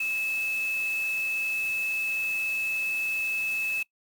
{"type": "tone in noise", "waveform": "sine", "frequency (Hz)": 2604, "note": "E7", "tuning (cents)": -22, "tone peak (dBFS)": -26, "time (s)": [0, 3.83], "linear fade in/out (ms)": 5, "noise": "white", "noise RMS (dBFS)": -43, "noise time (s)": [0, 3.83], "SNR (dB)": 14, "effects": ["noise-tail reverb RT60 0.1 s tail -21 dB re dry"]}